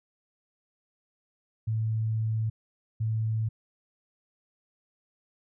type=tone bursts at uneven times; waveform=sine; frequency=110.6 Hz; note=A2; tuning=9 cents sharp; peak=-25 dBFS; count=2; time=1.67-2.5 / 3-3.49 s; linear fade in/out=10 ms; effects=none